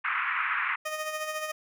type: band-pass noise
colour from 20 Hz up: pink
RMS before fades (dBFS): -29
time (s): 0.04-0.76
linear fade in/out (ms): 10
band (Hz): 1100 to 2400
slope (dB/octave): 48
type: tone with tremolo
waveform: 15% pulse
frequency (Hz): 619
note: D#5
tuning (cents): -9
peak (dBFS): -23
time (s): 0.85-1.52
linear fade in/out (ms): 10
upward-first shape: sine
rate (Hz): 14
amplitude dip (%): 50
effects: none